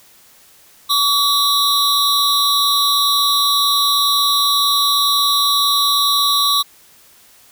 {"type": "tone cluster", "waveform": "square", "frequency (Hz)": [1136, 3727, 3985], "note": ["C#6", "A#7", "B7"], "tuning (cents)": [42, -1, 15], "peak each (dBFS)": -18, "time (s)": [0.89, 6.63], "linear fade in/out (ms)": 20, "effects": ["white hiss -48 dBFS RMS until 7.51 s"]}